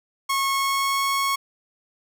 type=tone with pitch glide; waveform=sawtooth; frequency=1093 to 1100.6 Hz; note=C#6 to C#6; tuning=-25 to -13 cents; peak=-17 dBFS; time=0.29-1.36 s; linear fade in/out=10 ms; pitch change=+12 cents; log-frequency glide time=0.51-1.04 s; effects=none

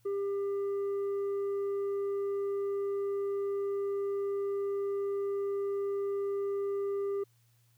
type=tone with tanh clipping; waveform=sine; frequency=398.7 Hz; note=G4; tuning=29 cents sharp; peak=-31 dBFS; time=0.05-7.24 s; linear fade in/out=10 ms; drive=4 dB; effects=added 117 Hz sine -65 dBFS peak until 7.77 s + white hiss -72 dBFS RMS until 7.77 s

